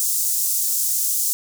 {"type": "high-pass noise", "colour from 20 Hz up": "pink", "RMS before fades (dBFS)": -21, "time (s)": [0, 1.33], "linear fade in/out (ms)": 0, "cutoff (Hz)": 6600, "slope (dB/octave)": 24, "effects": []}